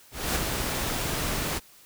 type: noise with ADSR envelope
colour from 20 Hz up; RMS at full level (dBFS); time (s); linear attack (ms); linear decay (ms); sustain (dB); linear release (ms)
pink; -25; 0.11-1.6; 250; 5; -4; 29
effects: white hiss -54 dBFS RMS until 1.85 s